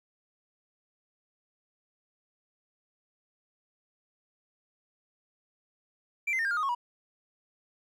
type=tone with pitch steps; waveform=triangle; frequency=2349 / 2069 / 1821.8 / 1604.4 / 1413 / 1244.3 / 1095.8 / 965.1 Hz; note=D7 / C7 / A#6 / G6 / F6 / D#6 / C#6 / B5; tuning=0 / -20 / -40 / +40 / +20 / 0 / -20 / -40 cents; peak=-24 dBFS; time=6.27-6.75 s; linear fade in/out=10 ms; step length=60 ms; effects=tanh soft clip ceiling -21 dBFS